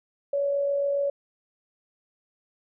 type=tone with amplitude modulation; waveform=sine; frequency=564 Hz; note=C#5; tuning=30 cents sharp; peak=-21 dBFS; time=0.33-1.1 s; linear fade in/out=5 ms; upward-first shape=sine; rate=47.2 Hz; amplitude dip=30%; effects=none